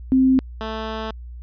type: tone pair in turn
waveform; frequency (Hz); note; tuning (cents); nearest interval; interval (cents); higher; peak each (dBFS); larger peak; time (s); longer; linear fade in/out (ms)
sine / 10% pulse; 261.6 / 220; C4 / A3; 0 / 0; minor third; 300; first; -12 / -18; first; 0.12-0.39 / 0.61-1.11; second; 0
effects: added 60 Hz sine -33 dBFS peak until 1.42 s + resampled to 11025 Hz